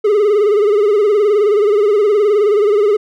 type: tone with vibrato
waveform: triangle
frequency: 415.3 Hz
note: G#4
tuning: in tune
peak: -7 dBFS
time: 0.04-2.97 s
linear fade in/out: 10 ms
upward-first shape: sine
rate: 19 Hz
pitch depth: 84 cents each way
effects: none